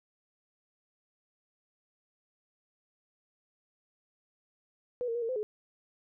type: tone with pitch steps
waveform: sine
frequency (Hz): 492 / 460.6 / 477.2 / 455.8 / 513 / 423.9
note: B4 / A#4 / A#4 / A#4 / C5 / G#4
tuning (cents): -7 / -21 / +41 / -39 / -34 / +35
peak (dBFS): -30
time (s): 5.01-5.43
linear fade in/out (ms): 0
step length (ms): 70
effects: none